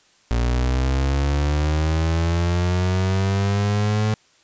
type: linear sweep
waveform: 35% pulse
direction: up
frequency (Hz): 58 to 108.4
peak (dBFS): -16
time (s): 0.31-4.14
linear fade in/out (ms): 0
effects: white hiss -57 dBFS RMS until 4.43 s + resampled to 16000 Hz